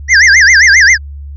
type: tone with vibrato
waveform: square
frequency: 1824 Hz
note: A#6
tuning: 38 cents flat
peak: -3 dBFS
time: 0.08-0.98 s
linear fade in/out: 50 ms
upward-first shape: sine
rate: 7.5 Hz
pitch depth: 260 cents each way
effects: added 71 Hz sine -23 dBFS peak until 1.36 s + resampled to 16000 Hz